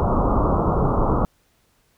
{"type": "low-pass noise", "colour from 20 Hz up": "pink", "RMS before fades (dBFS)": -19, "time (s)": [0, 1.25], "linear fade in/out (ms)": 0, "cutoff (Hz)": 1300, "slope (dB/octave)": 96, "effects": ["pink hiss -63 dBFS RMS until 1.97 s"]}